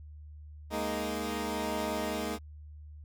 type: chord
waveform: 15% pulse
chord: Ab suspended second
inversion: none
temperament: equal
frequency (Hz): 207.7 / 233.1 / 311.1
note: Ab3 / Bb3 / Eb4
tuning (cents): 0 / 0 / 0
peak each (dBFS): -30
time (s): 0.7-2.39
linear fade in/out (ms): 50
effects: added 75 Hz sine -45 dBFS peak until 3.04 s